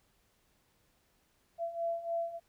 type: beating tone pair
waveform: sine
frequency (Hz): 672 / 675.4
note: E5 / E5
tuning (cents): +33 / +42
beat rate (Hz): 3.4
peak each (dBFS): -38 / -34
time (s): 1.58-2.4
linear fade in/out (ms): 50
effects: pink hiss -72 dBFS RMS until 2.48 s